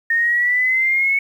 sine exponential sweep, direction up, 1831 to 2217 Hz, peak -14 dBFS, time 0.1-1.19 s, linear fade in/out 5 ms, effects 8-bit

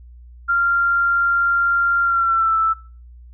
sine tone with pitch glide, 1388 to 1321.5 Hz, F6 to E6, -11 to +4 cents, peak -14 dBFS, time 0.48-2.74 s, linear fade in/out 20 ms, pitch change -85 cents, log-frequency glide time 2.03-2.56 s, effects noise-tail reverb RT60 0.4 s tail -22 dB re dry + added 60 Hz sine -39 dBFS peak until 3.33 s

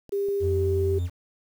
clicks, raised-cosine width 2 ms, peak -31 dBFS, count 3, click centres 0.093 / 0.286 / 0.435 s
sine tone with pitch glide, 400 to 390.4 Hz, G4 to G4, +35 to -7 cents, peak -23 dBFS, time 0.12-0.99 s, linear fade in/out 10 ms, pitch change -42 cents, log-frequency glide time 0.39-0.54 s
triangle tone, 88 Hz, F2, 14 cents sharp, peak -22 dBFS, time 0.4-1.1 s, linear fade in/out 50 ms
effects 8-bit

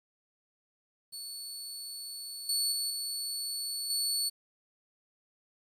25% pulse tone with level steps, 4435 Hz, C#8, in tune, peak -35 / -23 / -26 / -29 / -24 dBFS, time 1.12-4.3 s, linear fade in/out 20 ms, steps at 2.49 / 2.72 / 2.9 / 3.9 s, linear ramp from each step 2 ms, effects 10-bit

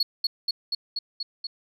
sine tone with echo, 4355 Hz, C#8, 31 cents flat, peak -17 dBFS, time 0-0.03 s, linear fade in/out 5 ms, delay 240 ms, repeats 6, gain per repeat -2 dB, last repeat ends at 1.47 s, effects tanh soft clip ceiling -18 dBFS

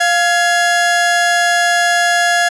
40% pulse tone pair together, 698.5 / 1682.6 Hz, F5 / G#6, 0 / +22 cents, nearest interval octave + minor third, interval 1522 cents, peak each -13 dBFS, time 0-2.49 s, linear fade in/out 10 ms, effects resampled to 22050 Hz

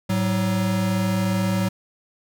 square tone pair together, 108.23 / 188 Hz, A2 / F#3, -28 / +28 cents, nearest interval minor seventh, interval 956 cents, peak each -25 / -22 dBFS, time 0.09-1.69 s, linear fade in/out 10 ms, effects none

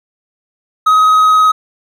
triangle tone with vibrato, 1265 Hz, D#6, 28 cents sharp, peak -4 dBFS, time 0.86-1.52 s, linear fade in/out 10 ms, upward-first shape sine, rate 19 Hz, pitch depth 9 cents each way, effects none

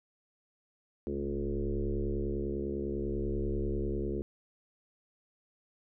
sine tone with frequency modulation, 210 Hz, G#3, 19 cents sharp, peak -30 dBFS, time 1.07-4.22 s, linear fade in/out 0 ms, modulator 70.1 Hz, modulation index 3.3, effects none

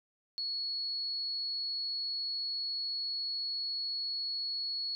sine tone, 4366 Hz, C#8, 27 cents flat, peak -33 dBFS, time 0.38-4.95 s, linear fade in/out 0 ms, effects none

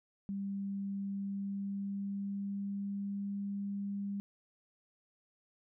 sine tone with pitch glide, 197.8 to 200.2 Hz, G3 to G3, +16 to +37 cents, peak -35 dBFS, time 0.29-4.2 s, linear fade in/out 0 ms, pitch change +21 cents, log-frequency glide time 1.1-3.3 s, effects none

